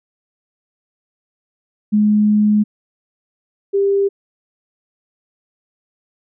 sine tone pair in turn, 210.3 / 397 Hz, G#3 / G4, +22 / +22 cents, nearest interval major seventh, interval 1100 cents, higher second, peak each -10 / -12 dBFS, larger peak first, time 1.92-2.64 / 3.73-4.09 s, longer first, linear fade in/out 20 ms, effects none

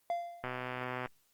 triangle tone with exponential decay, 691 Hz, F5, 19 cents flat, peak -27 dBFS, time 0.1-0.66 s, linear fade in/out 1 ms, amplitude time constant 120 ms
click train, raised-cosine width 0.5 ms, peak -22 dBFS, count 79, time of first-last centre 0.44-1.059 s, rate 126 Hz
effects white hiss -72 dBFS RMS until 1.33 s + Opus 24 kbps

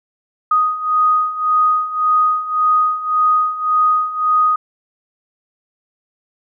sine beating tone pair, 1244.5 / 1246.3 Hz, D#6 / D#6, 0 / +2 cents, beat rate 1.8 Hz, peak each -18 / -14 dBFS, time 0.51-4.56 s, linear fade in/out 5 ms, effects none

